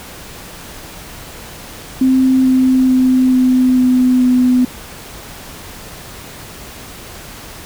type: tone with pitch steps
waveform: sine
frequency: 260.7 / 258.7 / 256.8 / 254.9 / 253 / 251.1 Hz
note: C4 / C4 / C4 / C4 / B3 / B3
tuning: -6 / -19 / -32 / -45 / +42 / +29 cents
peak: -8 dBFS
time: 2.01-4.65 s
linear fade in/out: 5 ms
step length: 440 ms
effects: pink hiss -33 dBFS RMS until 7.65 s